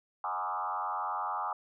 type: tone with frequency modulation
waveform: sine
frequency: 1017 Hz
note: C6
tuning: 50 cents flat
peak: -31 dBFS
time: 0.24-1.53 s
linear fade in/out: 2 ms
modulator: 91.2 Hz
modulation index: 3.1
effects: none